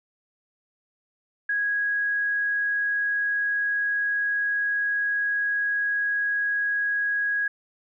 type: tone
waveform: sine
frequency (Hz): 1655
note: G#6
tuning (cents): -6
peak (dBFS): -22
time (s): 1.49-7.48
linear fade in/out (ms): 5
effects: none